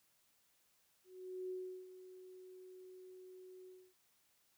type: tone with ADSR envelope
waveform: sine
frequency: 370 Hz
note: F#4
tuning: in tune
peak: -40 dBFS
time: 1.04-3.94 s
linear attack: 460 ms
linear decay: 360 ms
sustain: -13 dB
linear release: 260 ms
effects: white hiss -75 dBFS RMS until 4.57 s